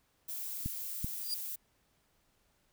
violet noise, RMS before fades -40 dBFS, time 0.28-1.56 s, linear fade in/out 10 ms
clicks, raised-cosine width 5 ms, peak -23 dBFS, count 2, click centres 0.66 / 1.045 s
35% pulse tone with exponential growth, 4805 Hz, D8, 39 cents sharp, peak -28 dBFS, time 1.18-1.34 s, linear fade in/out 2 ms, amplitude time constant 34 ms
effects pink hiss -73 dBFS RMS until 2.72 s

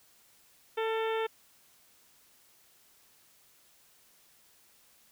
harmonic tone with a mistuned harmonic, 445 Hz, A4, 20 cents sharp, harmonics 1 / 2 / 3 / 4 / 5 / 6 / 7 / 8, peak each -30 / -36 / -40 / -42 / -44 / -46 / -47 / -48 dBFS, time 0.77-1.27 s, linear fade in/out 10 ms, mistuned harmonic 3, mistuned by +25 cents, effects white hiss -63 dBFS RMS until 5.11 s

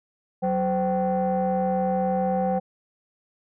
sine tone cluster, 187 / 516 / 769 Hz, F#3 / C5 / G5, +19 / -24 / -33 cents, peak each -24 dBFS, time 0.42-2.6 s, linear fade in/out 20 ms, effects tanh soft clip ceiling -16 dBFS

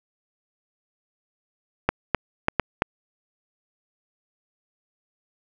clicks, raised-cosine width 0.5 ms, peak -3 dBFS, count 5, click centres 1.89 / 2.147 / 2.484 / 2.597 / 2.821 s, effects none

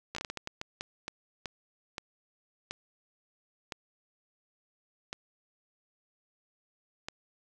slowing click train, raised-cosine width 0.2 ms, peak -19 dBFS, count 17, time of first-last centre 0.15-7.085 s, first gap 14 ms, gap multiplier 1.39, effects none

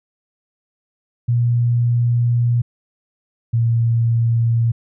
sine tone pair in turn, 119.6 / 116.06 Hz, A#2 / A#2, +45 / -7 cents, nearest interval minor second, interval 52 cents, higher first, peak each -13 dBFS, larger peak neither, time 1.28-2.62 / 3.53-4.72 s, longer first, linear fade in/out 10 ms, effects none

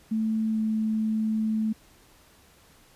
sine tone with pitch glide, 220 to 218.4 Hz, A3 to A3, 0 to -13 cents, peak -23 dBFS, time 0.11-1.73 s, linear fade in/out 10 ms, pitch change -13 cents, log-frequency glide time 0.52-0.58 s, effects pink hiss -57 dBFS RMS until 2.95 s + resampled to 32000 Hz

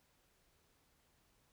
silence, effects pink hiss -74 dBFS RMS until 1.52 s

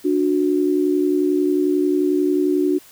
sine tone pair together, 294.2 / 365.4 Hz, D4 / F#4, +3 / -22 cents, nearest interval major third, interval 375 cents, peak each -18 / -18 dBFS, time 0.04-2.79 s, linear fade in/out 20 ms, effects white hiss -47 dBFS RMS until 2.91 s

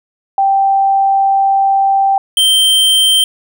sine / square tone pair in turn, 783 / 3132 Hz, G5 / G7, -2 / -2 cents, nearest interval 2 octaves, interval 2400 cents, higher second, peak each -8 dBFS, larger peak neither, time 0.38-2.18 / 2.37-3.24 s, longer first, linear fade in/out 2 ms, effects none

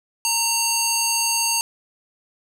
square tone with band-pass filter, 918 Hz, A#5, 27 cents flat, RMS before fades -21 dBFS, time 0.25-1.61 s, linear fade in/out 0 ms, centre 7300 Hz, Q 1.3, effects 7-bit

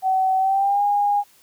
sine tone with pitch glide, 758 to 817.1 Hz, F#5 to G#5, +42 to -28 cents, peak -16 dBFS, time 0.02-1.24 s, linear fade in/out 50 ms, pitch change +130 cents, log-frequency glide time 0.38-0.83 s, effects white hiss -55 dBFS RMS until 1.42 s

